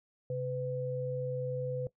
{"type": "tone pair together", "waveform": "sine", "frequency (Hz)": [133.2, 502.4], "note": ["C3", "B4"], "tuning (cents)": [31, 30], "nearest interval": "octave + major seventh", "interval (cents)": 2299, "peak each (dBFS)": [-36, -34], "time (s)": [0.3, 1.87], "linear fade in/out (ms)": 2, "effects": ["noise-tail reverb RT60 0.1 s tail -18 dB re dry"]}